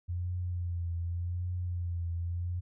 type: tone with vibrato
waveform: sine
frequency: 87.4 Hz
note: F2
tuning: 2 cents sharp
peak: -31 dBFS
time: 0.08-2.61 s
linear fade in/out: 20 ms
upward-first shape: triangle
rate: 0.86 Hz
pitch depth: 53 cents each way
effects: none